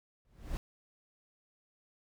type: noise with exponential growth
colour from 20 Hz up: brown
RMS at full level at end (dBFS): -32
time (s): 0.25-0.57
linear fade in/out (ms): 0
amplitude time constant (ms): 68
effects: none